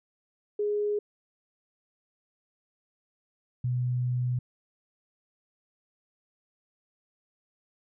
sine tone pair in turn, 415.3 / 124.29 Hz, G#4 / B2, 0 / +11 cents, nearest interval octave + major sixth, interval 2089 cents, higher first, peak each -25 dBFS, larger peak neither, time 0.59-0.99 / 3.64-4.39 s, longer second, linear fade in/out 5 ms, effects none

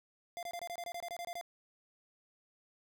square tone bursts, 694 Hz, F5, 11 cents flat, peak -40 dBFS, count 13, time 0.37-1.412 s, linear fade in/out 0 ms, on 58 ms, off 24 ms, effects none

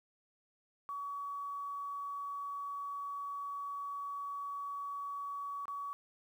sine tone with dropouts, 1132 Hz, C#6, 36 cents sharp, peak -38 dBFS, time 0.89-5.93 s, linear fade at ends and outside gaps 0 ms, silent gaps 5.655-5.681 s, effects 11-bit

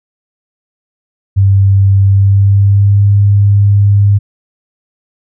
sine tone with pitch glide, 98 to 101.16 Hz, G2 to G#2, 0 to -45 cents, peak -4 dBFS, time 1.36-4.19 s, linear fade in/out 20 ms, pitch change +55 cents, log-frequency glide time 2.04-3.07 s, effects none

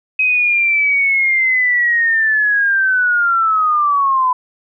sine linear sweep, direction down, 2535 to 999 Hz, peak -11 dBFS, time 0.19-4.33 s, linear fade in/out 5 ms, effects none

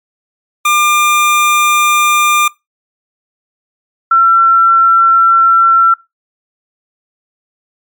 25% pulse / sine tone pair in turn, 1200 / 1351.6 Hz, D6 / E6, +37 / +43 cents, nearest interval major second, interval 206 cents, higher second, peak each -4 dBFS, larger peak neither, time 0.65-2.48 / 4.11-5.94 s, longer neither, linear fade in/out 5 ms, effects noise-tail reverb RT60 0.2 s tail -21 dB re dry + MP3 96 kbps

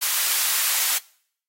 white high-pass noise, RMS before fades -22 dBFS, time 0.01-0.99 s, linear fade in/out 20 ms, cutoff 1100 Hz, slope 12 dB/octave, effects noise-tail reverb RT60 0.6 s tail -23 dB re dry + AAC 48 kbps

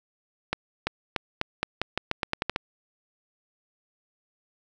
accelerating click train, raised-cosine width 0.3 ms, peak -9 dBFS, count 13, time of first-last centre 0.53-2.561 s, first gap 340 ms, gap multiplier 0.86, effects none

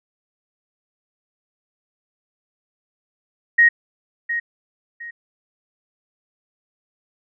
sine tone with echo, 1876 Hz, A#6, 11 cents sharp, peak -9 dBFS, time 3.58-3.69 s, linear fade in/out 10 ms, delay 710 ms, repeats 2, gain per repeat -11 dB, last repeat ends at 5.11 s, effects none

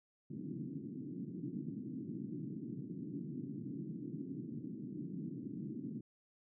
white band-pass noise, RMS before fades -44 dBFS, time 0.3-6.01 s, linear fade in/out 5 ms, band 130 to 320 Hz, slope 48 dB/octave, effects none

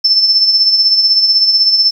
sine tone with tremolo, 5300 Hz, E8, 9 cents sharp, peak -5 dBFS, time 0.04-1.91 s, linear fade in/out 10 ms, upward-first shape sine, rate 16 Hz, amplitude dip 50%, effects 7-bit

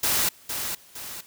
white noise with echo, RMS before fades -23 dBFS, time 0.03-0.29 s, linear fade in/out 5 ms, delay 460 ms, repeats 2, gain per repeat -7 dB, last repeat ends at 1.21 s, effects white hiss -52 dBFS RMS until 1.26 s

